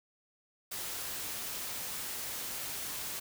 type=noise; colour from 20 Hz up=white; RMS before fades=-39 dBFS; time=0.71-3.2 s; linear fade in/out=10 ms; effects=none